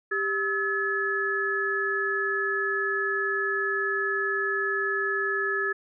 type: tone cluster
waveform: sine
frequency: 394.8 / 1290 / 1711 Hz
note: G4 / E6 / A6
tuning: +12 / -38 / -49 cents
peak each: -30 / -32 / -26 dBFS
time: 0.11-5.73 s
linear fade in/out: 10 ms
effects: none